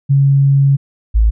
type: tone pair in turn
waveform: sine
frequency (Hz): 138.59 / 54.59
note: C#3 / A1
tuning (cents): 0 / -13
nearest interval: octave + major third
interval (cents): 1613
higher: first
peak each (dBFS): -7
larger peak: neither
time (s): 0.09-0.77 / 1.14-1.31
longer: first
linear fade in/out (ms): 20
effects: none